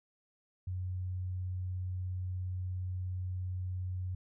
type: tone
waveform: sine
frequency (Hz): 91.7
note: F#2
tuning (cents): -15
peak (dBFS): -34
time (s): 0.67-4.15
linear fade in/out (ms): 5
effects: none